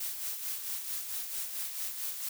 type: noise with tremolo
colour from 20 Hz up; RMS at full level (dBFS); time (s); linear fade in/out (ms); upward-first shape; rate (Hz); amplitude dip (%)
blue; -35; 0-2.29; 5; sine; 4.5; 50
effects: none